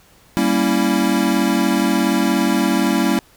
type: chord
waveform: square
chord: G diminished seventh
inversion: none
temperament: equal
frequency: 196 / 233.1 / 277.2 / 329.6 Hz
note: G3 / Bb3 / Db4 / Fb4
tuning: 0 / 0 / 0 / 0 cents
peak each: -21 dBFS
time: 0.37-3.19 s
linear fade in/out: 0 ms
effects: pink hiss -51 dBFS RMS until 3.36 s

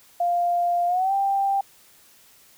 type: tone with pitch glide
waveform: sine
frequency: 698.5 to 788.6 Hz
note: F5 to G5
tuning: 0 to +10 cents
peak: -19 dBFS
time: 0.2-1.61 s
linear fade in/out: 5 ms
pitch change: +210 cents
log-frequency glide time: 0.87-1.13 s
effects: white hiss -54 dBFS RMS until 2.57 s

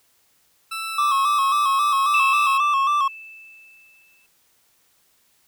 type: tone with pitch glide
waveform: 20% pulse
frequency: 1324 to 1284.8 Hz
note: E6 to E6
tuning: +7 to -45 cents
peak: -22 dBFS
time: 0.71-2.58 s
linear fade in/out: 10 ms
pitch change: -52 cents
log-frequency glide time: 0.9-1.24 s
type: tone with vibrato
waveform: triangle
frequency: 1131 Hz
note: C#6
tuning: 34 cents sharp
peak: -15 dBFS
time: 0.98-3.08 s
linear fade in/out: 5 ms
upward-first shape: square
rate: 3.7 Hz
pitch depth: 64 cents each way
type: tone with exponential decay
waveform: sine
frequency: 2635 Hz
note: E7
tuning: 1 cent flat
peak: -17 dBFS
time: 2.14-4.26 s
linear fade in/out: 2 ms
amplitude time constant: 460 ms
effects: white hiss -62 dBFS RMS until 5.47 s

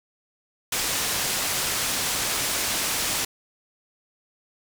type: low-pass noise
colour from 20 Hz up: white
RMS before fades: -26 dBFS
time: 0.72-3.25 s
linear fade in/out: 5 ms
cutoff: 9900 Hz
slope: 12 dB/octave
effects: none

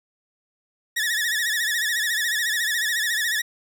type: tone with vibrato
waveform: sawtooth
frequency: 1800 Hz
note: A6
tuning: 39 cents sharp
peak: -18 dBFS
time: 0.96-3.42 s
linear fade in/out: 10 ms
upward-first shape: sine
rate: 14 Hz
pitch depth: 110 cents each way
effects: none

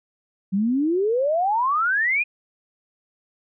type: exponential sweep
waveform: sine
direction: up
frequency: 185.7 to 2515 Hz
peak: -18 dBFS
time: 0.52-2.24 s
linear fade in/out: 20 ms
effects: none

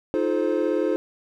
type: chord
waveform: triangle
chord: F dominant seventh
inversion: third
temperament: equal with one note detuned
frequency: 311.1 / 349.2 / 430.4 / 523.3 Hz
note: Eb4 / F4 / A4 / C5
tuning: 0 / 0 / -38 / 0 cents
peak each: -24 dBFS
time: 0.14-0.96 s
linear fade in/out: 0 ms
effects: none

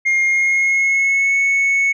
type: tone with pitch glide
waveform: sine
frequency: 2129 to 2209 Hz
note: C7 to C#7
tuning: +30 to -7 cents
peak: -10 dBFS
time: 0.05-1.93 s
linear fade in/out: 20 ms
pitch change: +63 cents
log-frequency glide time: 0.25-1.36 s
effects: tanh soft clip ceiling -12 dBFS

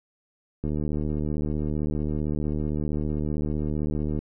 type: click train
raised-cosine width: 3 ms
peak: -16 dBFS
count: 269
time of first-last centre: 0.64-4.19 s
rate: 75.5 Hz
effects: none

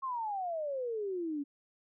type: exponential sweep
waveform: sine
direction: down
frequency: 1093 to 277.2 Hz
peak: -33 dBFS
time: 0.02-1.44 s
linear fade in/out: 20 ms
effects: none

